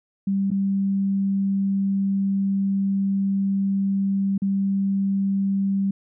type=tone with dropouts; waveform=sine; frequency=196 Hz; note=G3; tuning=in tune; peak=-19 dBFS; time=0.27-5.91 s; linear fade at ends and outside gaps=5 ms; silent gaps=0.505-0.514 / 4.379-4.419 s; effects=none